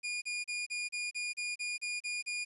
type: tone bursts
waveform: sawtooth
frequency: 2432 Hz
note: D#7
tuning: 40 cents flat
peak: -31 dBFS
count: 11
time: 0.03-2.45 s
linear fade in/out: 20 ms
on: 190 ms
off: 33 ms
effects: resampled to 24000 Hz + 11-bit